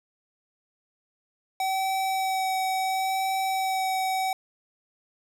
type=tone with vibrato; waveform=square; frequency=762 Hz; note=G5; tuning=49 cents flat; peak=-25 dBFS; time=1.6-4.33 s; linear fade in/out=2 ms; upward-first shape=sine; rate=0.72 Hz; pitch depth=11 cents each way; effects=none